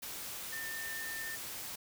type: tone in noise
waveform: sine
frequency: 1802 Hz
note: A6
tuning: 41 cents sharp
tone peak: -40 dBFS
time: 0.52-1.36 s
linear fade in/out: 10 ms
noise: white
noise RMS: -43 dBFS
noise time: 0.02-1.76 s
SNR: 0 dB
effects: none